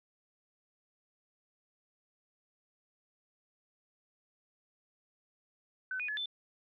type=tone with pitch steps; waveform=sine; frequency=1516 / 2471 / 1709 / 3526 Hz; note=F#6 / D#7 / G#6 / A7; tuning=+42 / -13 / +49 / +3 cents; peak=-34 dBFS; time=5.91-6.258 s; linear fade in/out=2 ms; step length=87 ms; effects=none